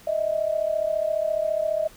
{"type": "tone pair together", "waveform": "sine", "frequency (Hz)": [615.4, 650], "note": ["D#5", "E5"], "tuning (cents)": [-19, -24], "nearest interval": "minor second", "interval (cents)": 95, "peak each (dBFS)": [-24, -25], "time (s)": [0.07, 1.88], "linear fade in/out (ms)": 5, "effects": ["pink hiss -50 dBFS RMS until 1.96 s"]}